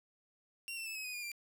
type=tone with pitch steps; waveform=sawtooth; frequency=2753 / 2685 / 2620 / 2555 / 2493 / 2431 / 2372 Hz; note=F7 / E7 / E7 / D#7 / D#7 / D#7 / D7; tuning=-25 / +31 / -11 / +45 / +3 / -41 / +17 cents; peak=-37 dBFS; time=0.68-1.317 s; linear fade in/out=0 ms; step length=91 ms; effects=none